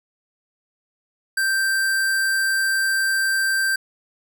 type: tone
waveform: square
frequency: 1568 Hz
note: G6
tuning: in tune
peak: -19 dBFS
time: 1.37-3.76 s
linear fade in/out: 5 ms
effects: none